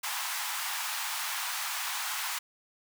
pink high-pass noise, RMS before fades -34 dBFS, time 0.03-2.39 s, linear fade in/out 10 ms, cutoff 810 Hz, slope 48 dB/octave, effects none

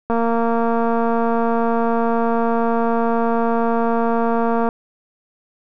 click train, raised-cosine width 1 ms, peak -7 dBFS, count 1061, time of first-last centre 0.1-4.689 s, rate 231 Hz, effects none

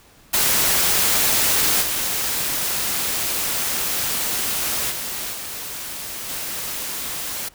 white noise with level steps, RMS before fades -18 / -23 / -28 / -31 / -28 dBFS, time 0.33-7.49 s, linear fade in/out 10 ms, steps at 1.81 / 4.9 / 5.32 / 6.28 s, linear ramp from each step 20 ms, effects pink hiss -51 dBFS RMS until 7.54 s

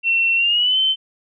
sine tone with pitch glide, 2710 to 3077 Hz, E7 to G7, +47 to -33 cents, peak -14 dBFS, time 0.03-0.96 s, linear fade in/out 50 ms, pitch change +220 cents, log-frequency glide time 0.36-0.78 s, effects none

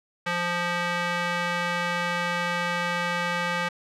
square tone with band-pass filter, 174.61 Hz, F3, in tune, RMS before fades -27 dBFS, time 0.26-3.69 s, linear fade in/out 10 ms, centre 1800 Hz, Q 1.1, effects none

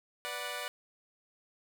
10% pulse chord, B minor, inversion none, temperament equal with one note detuned, 490.2 / 587.3 / 740 Hz, B4 / D5 / F#5, -13 / 0 / 0 cents, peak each -34 / -31 / -34 dBFS, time 0.25-0.68 s, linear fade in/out 0 ms, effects none

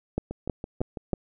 two click trains, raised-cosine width 2 ms, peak -12 / -20 dBFS, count 4 / 6, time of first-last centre 0.18-1.132 / 0.31-1.138 s, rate 3.15 / 6.04 Hz, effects none

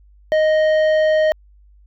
sine tone with tanh clipping, 622.3 Hz, D#5, in tune, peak -14 dBFS, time 0.32-1.32 s, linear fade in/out 0 ms, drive 10 dB, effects added 50 Hz sine -46 dBFS peak until 1.86 s

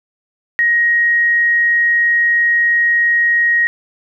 sine tone, 1883 Hz, A#6, 17 cents sharp, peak -10 dBFS, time 0.59-3.67 s, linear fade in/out 0 ms, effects none

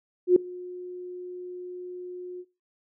sine tone with ADSR envelope, 360.2 Hz, F#4, 46 cents flat, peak -11 dBFS, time 0.27-2.45 s, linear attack 91 ms, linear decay 3 ms, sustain -24 dB, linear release 52 ms, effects noise-tail reverb RT60 0.3 s tail -21 dB re dry

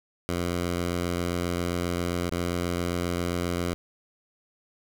10% pulse tone with dropouts, 87.5 Hz, F2, 4 cents sharp, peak -18 dBFS, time 0.29-3.74 s, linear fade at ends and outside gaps 0 ms, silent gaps 2.295-2.314 s, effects none

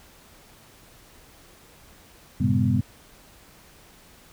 sine tone cluster, 98.4 / 116.1 / 135.7 / 202.1 / 248 Hz, G2 / A#2 / C#3 / G#3 / B3, +7 / -7 / -36 / -47 / +7 cents, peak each -25 dBFS, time 2.4-2.81 s, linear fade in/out 10 ms, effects pink hiss -52 dBFS RMS until 4.32 s

